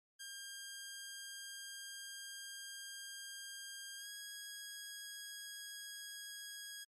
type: tone with pitch glide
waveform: 10% pulse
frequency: 1606 to 1651.2 Hz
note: G6 to G#6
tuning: +41 to -10 cents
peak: -38 dBFS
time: 0.19-6.85 s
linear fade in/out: 20 ms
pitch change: +49 cents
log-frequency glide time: 3.97-4.09 s
effects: MP3 64 kbps